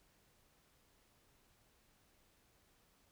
silence, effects pink hiss -72 dBFS RMS until 3.11 s

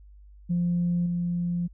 sine tone with level steps, 174.2 Hz, F3, 4 cents flat, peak -21 / -24 dBFS, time 0.49-1.68 s, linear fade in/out 20 ms, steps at 1.06 s, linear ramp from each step 2 ms, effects tanh soft clip ceiling -18 dBFS + added 50 Hz sine -47 dBFS peak until 1.73 s

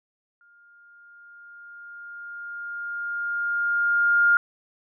sine tone with exponential growth, 1410 Hz, F6, 16 cents sharp, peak -14 dBFS, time 0.41-4.37 s, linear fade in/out 1 ms, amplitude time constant 860 ms, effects none

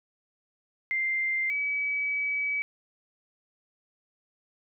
sine tone pair in turn, 2093 / 2283 Hz, C7 / D7, 0 / -50 cents, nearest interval major second, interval 150 cents, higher second, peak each -25 / -26 dBFS, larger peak first, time 0.91-1.5 / 1.5-2.62 s, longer second, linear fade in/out 0 ms, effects none

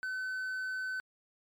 triangle tone, 1518 Hz, F#6, 44 cents sharp, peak -32 dBFS, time 0.03-1 s, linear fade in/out 0 ms, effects MP3 96 kbps

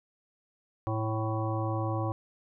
harmonic tone with a mistuned harmonic, 110 Hz, A2, in tune, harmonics 1 / 3 / 5 / 7 / 9 / 10, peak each -30 / -35 / -37 / -38 / -40 / -40 dBFS, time 0.87-2.12 s, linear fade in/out 0 ms, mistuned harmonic 10, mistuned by +25 cents, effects none

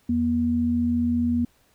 sine tone pair together, 84.85 / 240 Hz, F2 / B3, -49 / -49 cents, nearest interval octave + tritone, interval 1800 cents, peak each -29 / -20 dBFS, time 0.09-1.45 s, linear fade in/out 5 ms, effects pink hiss -62 dBFS RMS until 1.74 s

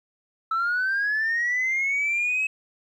sine linear sweep, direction up, 1307 to 2581 Hz, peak -20 dBFS, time 0.51-2.47 s, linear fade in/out 5 ms, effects tanh soft clip ceiling -19 dBFS + 10-bit

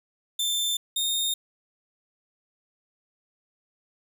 sawtooth tone pair in turn, 3558 / 3671 Hz, A7 / A#7, +19 / -27 cents, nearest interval minor second, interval 54 cents, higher second, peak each -21 dBFS, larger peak neither, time 0.39-0.77 / 0.96-1.34 s, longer neither, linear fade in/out 5 ms, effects none

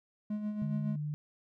triangle tone with tremolo, 210.4 Hz, G#3, 23 cents sharp, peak -29 dBFS, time 0.3-0.96 s, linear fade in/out 5 ms, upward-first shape sine, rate 7.2 Hz, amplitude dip 50%
sine tone, 149.3 Hz, D3, 29 cents sharp, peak -33 dBFS, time 0.62-1.14 s, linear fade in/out 0 ms
effects none

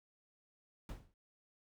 brown noise with exponential decay, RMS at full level -40 dBFS, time 0.89-1.14 s, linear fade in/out 2 ms, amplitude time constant 54 ms, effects none

